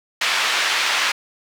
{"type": "band-pass noise", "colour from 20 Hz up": "pink", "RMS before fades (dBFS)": -20, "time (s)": [0.21, 1.12], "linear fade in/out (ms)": 5, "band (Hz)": [1400, 4200], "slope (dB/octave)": 12, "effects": []}